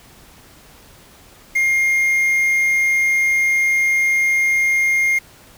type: tone with quantisation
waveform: triangle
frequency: 2125 Hz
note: C7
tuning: 26 cents sharp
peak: -12 dBFS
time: 1.55-5.19 s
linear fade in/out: 10 ms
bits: 6
effects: pink hiss -46 dBFS RMS until 5.57 s